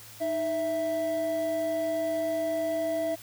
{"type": "tone pair together", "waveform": "triangle", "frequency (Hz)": [311.1, 659.3], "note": ["D#4", "E5"], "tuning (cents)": [0, 0], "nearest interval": "octave + minor second", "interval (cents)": 1300, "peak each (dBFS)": [-32, -25], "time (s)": [0.2, 3.16], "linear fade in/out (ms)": 20, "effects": ["added 108 Hz sine -54 dBFS peak until 3.22 s", "white hiss -48 dBFS RMS until 3.22 s"]}